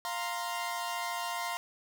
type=chord; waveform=sawtooth; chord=F suspended fourth; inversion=none; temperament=equal; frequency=698.5 / 932.3 / 1046.5 Hz; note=F5 / Bb5 / C6; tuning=0 / 0 / 0 cents; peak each=-34 dBFS; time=0.05-1.57 s; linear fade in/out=0 ms; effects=none